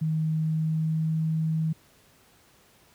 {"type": "tone with pitch glide", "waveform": "sine", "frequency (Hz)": [157.7, 159.35], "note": ["D#3", "D#3"], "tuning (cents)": [24, 42], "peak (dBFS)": -23, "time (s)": [0.01, 1.73], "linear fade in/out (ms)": 10, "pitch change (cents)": 18, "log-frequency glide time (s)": [0.37, 1.18], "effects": ["pink hiss -59 dBFS RMS until 2.94 s", "high-pass 60 Hz 12 dB/octave"]}